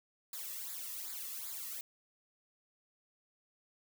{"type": "noise with flanger", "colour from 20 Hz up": "blue", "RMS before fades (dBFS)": -43, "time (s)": [0.33, 1.81], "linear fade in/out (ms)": 2, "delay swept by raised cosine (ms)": [0.34, 1.34], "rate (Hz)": 2.6, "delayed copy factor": -0.8, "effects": []}